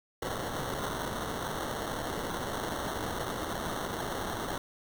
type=noise with sample-and-hold; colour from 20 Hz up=violet; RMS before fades=-35 dBFS; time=0.22-4.58 s; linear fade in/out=5 ms; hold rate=2450 Hz; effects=none